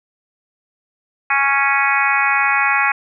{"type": "harmonic tone", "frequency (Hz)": 277, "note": "C#4", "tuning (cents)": -1, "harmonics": [3, 4, 5, 6, 7, 8, 9], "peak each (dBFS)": [-21, -21, -21, -21, -21, -21, -21], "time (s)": [1.3, 2.92], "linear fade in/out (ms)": 5, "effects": []}